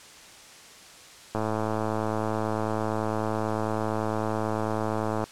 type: click train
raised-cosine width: 1 ms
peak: -14 dBFS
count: 425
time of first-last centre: 1.35-5.24 s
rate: 109 Hz
effects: white hiss -48 dBFS RMS until 5.31 s + low-pass 8000 Hz 12 dB/octave